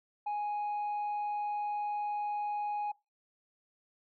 sine tone, 830.6 Hz, G#5, in tune, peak -29 dBFS, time 0.26-2.92 s, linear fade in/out 10 ms, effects noise-tail reverb RT60 0.2 s tail -20 dB re dry + tanh soft clip ceiling -31 dBFS

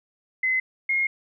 sine tone pair in turn, 2043 / 2145 Hz, C7 / C7, -42 / +42 cents, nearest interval minor second, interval 84 cents, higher second, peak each -20 dBFS, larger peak neither, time 0.43-0.6 / 0.89-1.07 s, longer second, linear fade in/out 5 ms, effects none

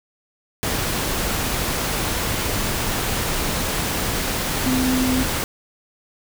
sine tone in noise, 256.7 Hz, C4, 33 cents flat, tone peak -18 dBFS, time 4.66-5.23 s, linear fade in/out 0 ms, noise pink, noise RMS -23 dBFS, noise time 0.63-5.44 s, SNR +2 dB, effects none

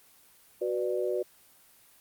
sine chord, B minor, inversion second, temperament just, 370.4 / 493.9 / 592.7 Hz, F#4 / B4 / D5, +2 / 0 / +16 cents, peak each -30 / -32 / -33 dBFS, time 0.61-1.23 s, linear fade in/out 10 ms, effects white hiss -59 dBFS RMS until 2 s + Opus 24 kbps

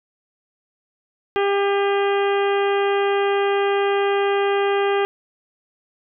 harmonic tone with a mistuned harmonic, 399.5 Hz, G4, 33 cents sharp, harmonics 1 / 2 / 3 / 4 / 5 / 6 / 7 / 8, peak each -18 / -24 / -28 / -30 / -32 / -34 / -35 / -36 dBFS, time 1.36-5.05 s, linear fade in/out 0 ms, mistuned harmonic 6, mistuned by +43 cents, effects none

